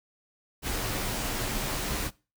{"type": "noise with comb filter", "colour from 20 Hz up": "pink", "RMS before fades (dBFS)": -31, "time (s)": [0.62, 2.11], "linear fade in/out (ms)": 50, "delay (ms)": 12, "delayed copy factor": -0.5, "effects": ["noise-tail reverb RT60 0.3 s tail -21 dB re dry"]}